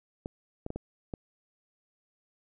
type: clicks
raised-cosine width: 2 ms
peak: -22 dBFS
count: 5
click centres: 0.259 / 0.664 / 0.704 / 0.76 / 1.138 s
effects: none